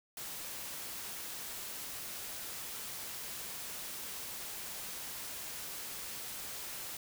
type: noise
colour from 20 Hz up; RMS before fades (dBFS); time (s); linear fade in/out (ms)
white; -43; 0.17-6.97; 2
effects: none